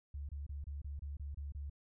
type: tone bursts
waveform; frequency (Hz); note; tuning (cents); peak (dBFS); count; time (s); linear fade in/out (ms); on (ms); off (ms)
sine; 71.3; C#2; +49; -40; 9; 0.14-1.698; 5; 150; 26
effects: none